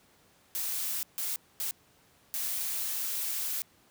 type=noise bursts at uneven times; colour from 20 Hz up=blue; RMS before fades=-33 dBFS; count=4; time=0.55-1.03 / 1.18-1.36 / 1.6-1.71 / 2.34-3.62 s; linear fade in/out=0 ms; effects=pink hiss -63 dBFS RMS until 3.9 s + high-pass 80 Hz 12 dB/octave